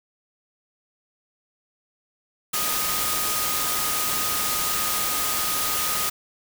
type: tone in noise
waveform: sine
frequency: 1244.5 Hz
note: D#6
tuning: in tune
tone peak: -31 dBFS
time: 2.53-6.1 s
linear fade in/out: 10 ms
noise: white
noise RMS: -25 dBFS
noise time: 2.53-6.1 s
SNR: -9 dB
effects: none